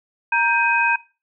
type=tone cluster; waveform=sine; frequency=935 / 1578 / 2512 Hz; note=A#5 / G6 / D#7; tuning=+5 / +11 / +16 cents; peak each=-20 dBFS; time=0.32-0.96 s; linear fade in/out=5 ms; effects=noise-tail reverb RT60 0.3 s tail -20 dB re dry